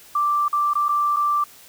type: tone with dropouts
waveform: sine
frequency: 1174.7 Hz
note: D6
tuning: in tune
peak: -17 dBFS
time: 0.15-1.44 s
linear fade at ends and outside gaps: 5 ms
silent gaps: 0.482-0.528 / 0.735-0.753 / 0.884-0.89 / 1.163-1.167 s
effects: white hiss -47 dBFS RMS until 1.68 s